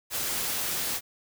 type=noise; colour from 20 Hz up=white; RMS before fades=-30 dBFS; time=0.1-1.01 s; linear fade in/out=50 ms; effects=none